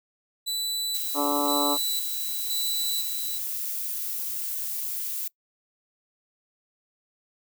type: tone with tremolo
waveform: sawtooth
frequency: 3970 Hz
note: B7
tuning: 8 cents sharp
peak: -24 dBFS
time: 0.46-3.39 s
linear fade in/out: 20 ms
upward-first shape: square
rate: 0.98 Hz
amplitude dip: 60%
type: noise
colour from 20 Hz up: violet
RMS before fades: -31 dBFS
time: 0.94-5.28 s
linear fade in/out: 5 ms
type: harmonic tone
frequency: 144.6 Hz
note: D3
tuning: 27 cents flat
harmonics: 2 / 3 / 4 / 5 / 6 / 7 / 8 / 9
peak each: -27 / -34 / -30 / -35 / -31 / -34 / -32 / -38 dBFS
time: 1.14-1.78 s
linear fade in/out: 50 ms
effects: noise-tail reverb RT60 0.1 s tail -23 dB re dry